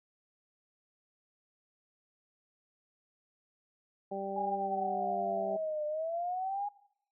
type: harmonic tone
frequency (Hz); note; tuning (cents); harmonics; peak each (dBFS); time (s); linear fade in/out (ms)
196; G3; 0; 1 / 2 / 3 / 4; -43 / -40 / -39 / -39; 4.11-5.57; 10
type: linear two-way sweep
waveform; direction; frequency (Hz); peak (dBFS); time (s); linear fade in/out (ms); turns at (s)
sine; down then up; 826 to 597 to 826; -32; 4.36-6.69; 10; 5.86
effects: noise-tail reverb RT60 0.7 s tail -21 dB re dry